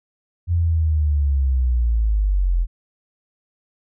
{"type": "linear sweep", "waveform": "sine", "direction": "down", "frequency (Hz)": [87.31, 41.2], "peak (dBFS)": -15, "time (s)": [0.47, 2.67], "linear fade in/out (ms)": 50, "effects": []}